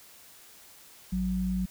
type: tone pair together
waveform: sine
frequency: 55 / 185 Hz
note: A1 / F#3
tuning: 0 / 0 cents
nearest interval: octave + major sixth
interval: 2100 cents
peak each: -33 / -27 dBFS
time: 1.12-1.66 s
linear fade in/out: 10 ms
effects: white hiss -53 dBFS RMS until 1.7 s